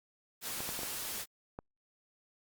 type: noise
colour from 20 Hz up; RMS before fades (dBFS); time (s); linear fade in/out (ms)
white; -39; 0.41-1.26; 50
type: clicks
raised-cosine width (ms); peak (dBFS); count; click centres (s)
1; -27; 5; 0.605 / 0.691 / 0.791 / 0.833 / 1.589
effects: Opus 48 kbps